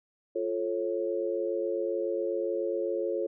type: chord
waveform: sine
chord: F augmented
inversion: none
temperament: just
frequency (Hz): 349.2 / 436.5 / 545.7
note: F4 / A4 / C#5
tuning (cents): 0 / -14 / -27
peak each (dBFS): -32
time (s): 0.35-3.27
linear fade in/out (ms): 10
effects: none

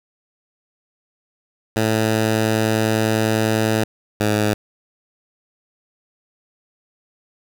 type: tone pair in turn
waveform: 10% pulse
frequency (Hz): 110 / 105.99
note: A2 / G#2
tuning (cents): 0 / +36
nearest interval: minor second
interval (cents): 64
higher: first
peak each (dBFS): -8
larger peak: neither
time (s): 1.76-3.84 / 4.2-4.54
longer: first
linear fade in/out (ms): 5
effects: none

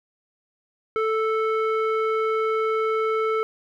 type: tone with low-pass filter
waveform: square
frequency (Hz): 440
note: A4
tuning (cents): 0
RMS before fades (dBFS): -23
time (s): 0.96-3.43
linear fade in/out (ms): 0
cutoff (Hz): 1700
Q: 2.8
effects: 10-bit

